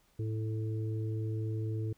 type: harmonic tone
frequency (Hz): 109.5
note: A2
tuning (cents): -8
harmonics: 1 / 3 / 4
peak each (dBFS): -32 / -42 / -44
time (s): 0.19-1.93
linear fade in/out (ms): 5
effects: pink hiss -69 dBFS RMS until 1.97 s